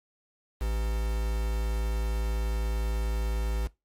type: tone with quantisation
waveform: triangle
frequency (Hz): 55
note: A1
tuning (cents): 0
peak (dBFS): -24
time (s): 0.6-3.68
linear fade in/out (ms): 20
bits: 6
effects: noise-tail reverb RT60 0.2 s tail -20 dB re dry + MP3 64 kbps